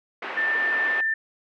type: band-pass noise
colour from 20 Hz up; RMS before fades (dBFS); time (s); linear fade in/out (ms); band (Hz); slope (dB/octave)
white; -33; 0.22-1.01; 5; 290 to 2300; 24
type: tone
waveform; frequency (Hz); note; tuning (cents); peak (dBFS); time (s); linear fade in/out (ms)
sine; 1784; A6; +23; -21; 0.37-1.14; 5
effects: none